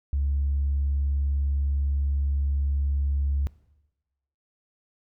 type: tone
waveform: sine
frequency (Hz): 70.1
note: C#2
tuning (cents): +20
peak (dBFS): -21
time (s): 0.13-3.47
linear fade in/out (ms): 0
effects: noise-tail reverb RT60 1.0 s tail -20 dB re dry + tanh soft clip ceiling -18 dBFS